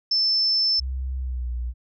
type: tone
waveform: sine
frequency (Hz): 5290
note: E8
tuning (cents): +5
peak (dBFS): -18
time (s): 0.11-0.8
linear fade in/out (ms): 5
type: tone with pitch glide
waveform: sine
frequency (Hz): 65 to 60.3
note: C2 to B1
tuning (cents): -11 to -41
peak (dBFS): -25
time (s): 0.78-1.74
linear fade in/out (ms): 50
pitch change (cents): -130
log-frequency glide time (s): 1.19-1.51
effects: none